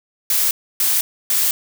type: noise bursts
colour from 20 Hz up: blue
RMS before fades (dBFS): -17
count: 3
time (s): 0.3-1.51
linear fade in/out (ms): 2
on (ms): 210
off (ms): 290
effects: none